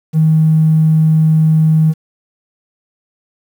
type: tone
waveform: triangle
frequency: 157.8 Hz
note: D#3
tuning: 25 cents sharp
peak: -3 dBFS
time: 0.13-1.94 s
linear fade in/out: 50 ms
effects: tanh soft clip ceiling -5 dBFS + 7-bit